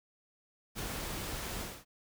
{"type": "noise with ADSR envelope", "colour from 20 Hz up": "pink", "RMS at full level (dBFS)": -37, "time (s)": [0.75, 1.85], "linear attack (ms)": 44, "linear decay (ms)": 4, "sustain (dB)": -2, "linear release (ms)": 250, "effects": []}